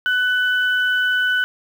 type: tone pair together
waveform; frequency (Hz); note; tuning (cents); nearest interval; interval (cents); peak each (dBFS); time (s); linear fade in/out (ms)
sine; 1495 / 2993; F#6 / F#7; +17 / +19; octave; 1202; -16 / -25; 0.06-1.44; 0
effects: 7-bit